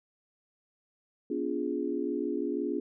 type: chord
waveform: sine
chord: B diminished seventh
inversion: none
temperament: equal with one note detuned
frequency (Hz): 246.9 / 288.6 / 349.2 / 415.3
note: B3 / D4 / F4 / Ab4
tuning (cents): 0 / -30 / 0 / 0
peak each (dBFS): -36 / -33 / -34 / -35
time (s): 1.3-2.8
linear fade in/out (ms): 5
effects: none